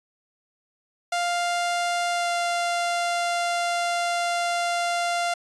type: tone with pitch glide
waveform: sawtooth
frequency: 698.5 to 694.5 Hz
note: F5 to F5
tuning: 0 to -10 cents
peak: -19 dBFS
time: 1.12-5.34 s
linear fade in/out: 5 ms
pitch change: -10 cents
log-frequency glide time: 2.12-2.29 s
effects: resampled to 22050 Hz